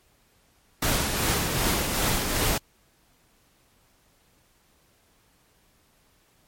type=noise with tremolo; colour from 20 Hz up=pink; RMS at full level=-23 dBFS; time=0.82-2.58 s; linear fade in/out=5 ms; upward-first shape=triangle; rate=2.6 Hz; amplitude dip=45%; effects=pink hiss -63 dBFS RMS until 6.47 s + MP3 64 kbps